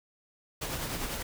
pink noise with tremolo, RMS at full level -33 dBFS, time 0.61-1.23 s, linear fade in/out 10 ms, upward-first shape triangle, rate 10 Hz, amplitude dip 45%, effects none

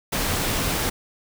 pink noise, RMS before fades -24 dBFS, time 0.12-0.9 s, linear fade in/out 10 ms, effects none

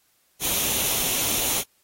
white noise with comb filter, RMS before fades -24 dBFS, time 0.4-1.64 s, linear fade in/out 50 ms, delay 0.31 ms, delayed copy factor +0.5, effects white hiss -65 dBFS RMS until 1.83 s + AAC 48 kbps

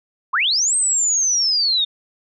sine linear two-way sweep, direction up then down, 935 to 8372 to 3596 Hz, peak -15 dBFS, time 0.33-1.85 s, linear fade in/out 10 ms, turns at 0.76 s, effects none

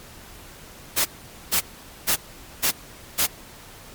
white noise bursts, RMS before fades -20 dBFS, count 5, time 0.96-3.27 s, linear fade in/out 20 ms, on 94 ms, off 460 ms, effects pink hiss -44 dBFS RMS until 3.94 s + MP3 96 kbps

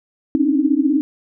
sine tone cluster, 264.9 / 278.2 / 298 / 313.9 Hz, C4 / C#4 / D4 / D#4, +22 / +6 / +25 / +15 cents, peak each -19 dBFS, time 0.35-1.01 s, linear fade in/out 0 ms, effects none

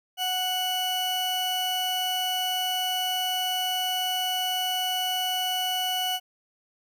40% pulse tone pair together, 738.5 / 2954 Hz, F#5 / F#7, -3 / -3 cents, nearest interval 2 octaves, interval 2400 cents, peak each -28 dBFS, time 0.17-6.2 s, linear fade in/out 50 ms, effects none

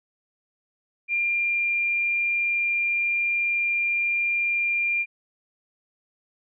sine tone, 2393 Hz, D7, 32 cents sharp, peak -21 dBFS, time 1.08-5.06 s, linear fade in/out 50 ms, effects none

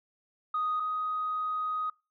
sine tone pair in turn, 1244.5 / 1251.3 Hz, D#6 / D#6, 0 / +9 cents, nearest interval unison, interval 9 cents, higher second, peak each -26 / -28 dBFS, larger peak first, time 0.54-0.8 / 0.8-1.9 s, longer second, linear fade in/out 5 ms, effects noise-tail reverb RT60 0.3 s tail -26 dB re dry + tanh soft clip ceiling -23 dBFS

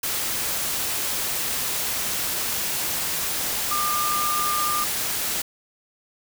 sine tone in noise, 1202 Hz, D6, 40 cents sharp, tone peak -23 dBFS, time 3.71-4.84 s, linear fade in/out 5 ms, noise white, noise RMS -26 dBFS, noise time 0.03-5.42 s, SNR 0 dB, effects none

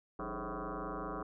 sine tone with frequency modulation, 403.9 Hz, G#4, 48 cents flat, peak -37 dBFS, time 0.19-1.23 s, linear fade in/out 5 ms, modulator 119 Hz, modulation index 7.7, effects none

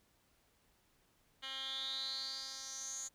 10% pulse tone with band-pass filter sweep, 266.9 Hz, C4, 35 cents sharp, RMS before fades -43 dBFS, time 1.42-3.09 s, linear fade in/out 20 ms, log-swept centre 2900 to 7000 Hz, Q 8.4, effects pink hiss -73 dBFS RMS until 3.14 s

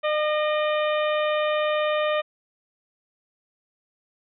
harmonic tone with a mistuned harmonic, 606 Hz, D#5, 46 cents flat, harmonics 1 / 2 / 3 / 4 / 5 / 6, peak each -22 / -28 / -32 / -34 / -36 / -38 dBFS, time 0.03-2.22 s, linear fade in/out 20 ms, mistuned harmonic 3, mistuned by +36 cents, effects none

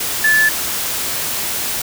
sine tone in noise, 1738 Hz, A6, 22 cents flat, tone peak -10 dBFS, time 0.24-0.49 s, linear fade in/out 5 ms, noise white, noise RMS -21 dBFS, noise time 0-1.82 s, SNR +8 dB, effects none

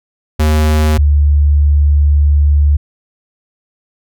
square / sine tone pair in turn, 76.9 / 72.91 Hz, D#2 / D2, -20 / -12 cents, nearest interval minor second, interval 92 cents, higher first, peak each -9 / -6 dBFS, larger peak second, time 0.39-0.98 / 0.98-2.77 s, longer second, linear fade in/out 10 ms, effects none

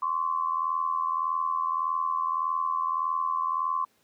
sine tone pair together, 1046.5 / 1128.2 Hz, C6 / C#6, 0 / +30 cents, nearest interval minor second, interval 130 cents, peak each -27 / -29 dBFS, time 0.02-3.85 s, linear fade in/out 5 ms, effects pink hiss -67 dBFS RMS until 4.03 s + high-pass 150 Hz 12 dB/octave

